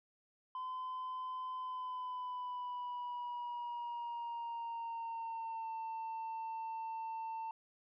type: tone with pitch glide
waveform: sine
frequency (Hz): 1022 to 900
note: C6 to A5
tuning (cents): -41 to +39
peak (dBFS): -37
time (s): 0.55-7.51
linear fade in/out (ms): 2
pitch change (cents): -220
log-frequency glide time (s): 1.56-5.68
effects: tanh soft clip ceiling -38 dBFS